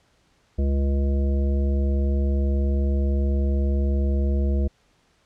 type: harmonic tone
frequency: 69.3 Hz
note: C#2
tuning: in tune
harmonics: 1 / 3 / 5 / 7 / 9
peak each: -19 / -29 / -33 / -36 / -38 dBFS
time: 0.58-4.68 s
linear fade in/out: 10 ms
effects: pink hiss -63 dBFS RMS until 5.25 s + low-pass 7000 Hz 12 dB/octave